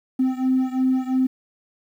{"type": "beating tone pair", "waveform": "triangle", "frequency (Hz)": [258.2, 261.1], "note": ["C4", "C4"], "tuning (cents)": [-23, -3], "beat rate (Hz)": 2.9, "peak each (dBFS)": [-17, -19], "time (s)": [0.19, 1.27], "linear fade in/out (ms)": 10, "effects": ["tanh soft clip ceiling -13 dBFS", "9-bit"]}